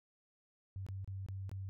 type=tone with dropouts; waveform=sine; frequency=96.4 Hz; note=G2; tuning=28 cents flat; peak=-40 dBFS; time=0.76-1.69 s; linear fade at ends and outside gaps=0 ms; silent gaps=0.865-0.887 / 1.045-1.076 / 1.263-1.286 / 1.494-1.515 s; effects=none